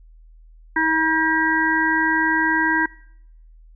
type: harmonic tone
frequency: 319.6 Hz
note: D#4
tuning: 47 cents sharp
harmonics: 1 / 3 / 5 / 6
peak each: -23 / -22 / -20 / -23 dBFS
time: 0.76-2.86 s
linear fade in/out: 5 ms
effects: noise-tail reverb RT60 0.8 s tail -24 dB re dry + added 40 Hz sine -44 dBFS peak until 3.75 s